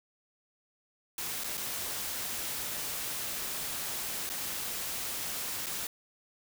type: noise with dropouts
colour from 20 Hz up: white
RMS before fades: -36 dBFS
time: 1.18-5.87 s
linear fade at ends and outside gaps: 2 ms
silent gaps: 1.437-1.442 / 1.572-1.576 / 4.292-4.299 / 5.661-5.666 s
effects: none